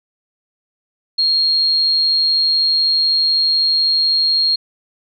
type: tone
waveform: sine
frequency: 4252 Hz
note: C8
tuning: 27 cents sharp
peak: -12 dBFS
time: 1.18-4.56 s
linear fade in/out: 10 ms
effects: none